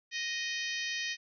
harmonic tone with a mistuned harmonic, 622.3 Hz, D#5, in tune, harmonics 3 / 4 / 5 / 6 / 7 / 8 / 9 / 10, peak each -37 / -39 / -41 / -43 / -44 / -45 / -46 / -47 dBFS, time 0.11-1.17 s, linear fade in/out 50 ms, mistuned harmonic 10, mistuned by -46 cents, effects none

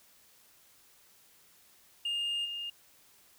sine tone with level steps, 2825 Hz, F7, 19 cents sharp, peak -28 / -35 dBFS, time 2.05-2.7 s, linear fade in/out 5 ms, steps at 2.44 s, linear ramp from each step 20 ms, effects tanh soft clip ceiling -29 dBFS + white hiss -62 dBFS RMS until 3.38 s

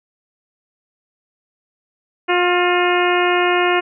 harmonic tone with a mistuned harmonic, 356.1 Hz, F4, 34 cents sharp, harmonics 1 / 2 / 3 / 4 / 5 / 6 / 7 / 8, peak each -17 / -20 / -22 / -23 / -24 / -25 / -25 / -26 dBFS, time 2.28-3.81 s, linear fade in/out 20 ms, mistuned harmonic 4, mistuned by -26 cents, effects none

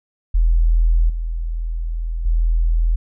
sine tone with level steps, 41.2 Hz, E1, in tune, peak -11 / -20 / -13 dBFS, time 0.34-2.96 s, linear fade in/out 10 ms, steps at 1.09 / 2.25 s, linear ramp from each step 10 ms, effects none

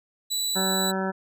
25% pulse tone, 3951 Hz, B7, in tune, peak -21 dBFS, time 0.3-0.92 s, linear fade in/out 20 ms
harmonic tone, 190.4 Hz, F#3, 50 cents sharp, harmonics 1 / 2 / 3 / 4 / 5 / 7 / 8 / 9, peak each -28 / -31 / -33 / -34 / -35 / -36 / -37 / -38 dBFS, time 0.55-1.12 s, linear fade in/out 20 ms
effects none

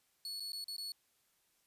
40% pulse tone with dropouts, 4400 Hz, C#8, 14 cents flat, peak -39 dBFS, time 0.25-0.92 s, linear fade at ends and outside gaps 1 ms, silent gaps 0.398-0.404 / 0.52-0.531 / 0.642-0.682 / 0.765-0.781 s, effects white hiss -75 dBFS RMS until 1.66 s + resampled to 32000 Hz

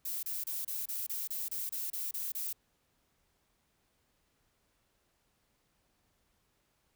violet noise bursts, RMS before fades -37 dBFS, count 12, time 0.05-2.529 s, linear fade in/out 5 ms, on 180 ms, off 29 ms, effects pink hiss -75 dBFS RMS until 6.95 s

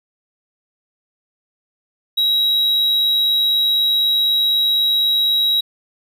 triangle tone, 3852 Hz, B7, 44 cents flat, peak -12 dBFS, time 2.17-5.61 s, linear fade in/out 10 ms, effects none

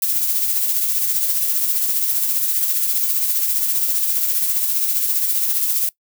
violet noise with tremolo, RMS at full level -17 dBFS, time 0.02-5.89 s, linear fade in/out 2 ms, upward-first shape triangle, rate 15 Hz, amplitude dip 45%, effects noise-tail reverb RT60 0.1 s tail -21 dB re dry

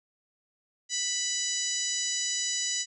harmonic tone, 987.8 Hz, B5, in tune, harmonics 2 / 3 / 4 / 5 / 6 / 7 / 8, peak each -39 / -38 / -36 / -36 / -34 / -32 / -40 dBFS, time 0.89-2.86 s, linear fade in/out 50 ms, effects none

